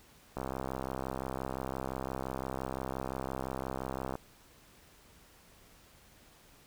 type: click train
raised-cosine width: 1 ms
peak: -22 dBFS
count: 250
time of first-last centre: 0.37-4.154 s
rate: 65.8 Hz
effects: pink hiss -60 dBFS RMS until 6.66 s